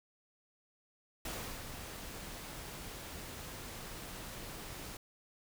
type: noise with ADSR envelope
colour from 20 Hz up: pink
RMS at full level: -40 dBFS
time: 1.25-4.97 s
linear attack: 3 ms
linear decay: 360 ms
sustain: -6 dB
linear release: 3 ms
effects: none